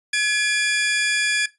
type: tone pair together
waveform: sawtooth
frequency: 1693 / 2394 Hz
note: G#6 / D7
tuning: +33 / +33 cents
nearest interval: tritone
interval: 600 cents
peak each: -17 / -19 dBFS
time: 0.13-1.46 s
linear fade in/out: 5 ms
effects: noise-tail reverb RT60 0.2 s tail -17 dB re dry + resampled to 24000 Hz